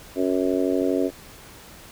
harmonic tone, 92.5 Hz, F#2, in tune, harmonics 3 / 4 / 5 / 6 / 7, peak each -23 / -25 / -27 / -29 / -30 dBFS, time 0.15-1.11 s, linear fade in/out 50 ms
clicks, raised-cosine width 2 ms, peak -27 dBFS, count 3, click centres 0.456 / 0.538 / 0.817 s
effects pink hiss -45 dBFS RMS until 1.91 s

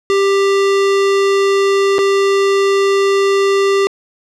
square tone with dropouts, 394.5 Hz, G4, 11 cents sharp, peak -11 dBFS, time 0.1-3.87 s, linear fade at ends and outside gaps 0 ms, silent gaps 1.983-1.989 s, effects low-pass 6000 Hz 12 dB/octave

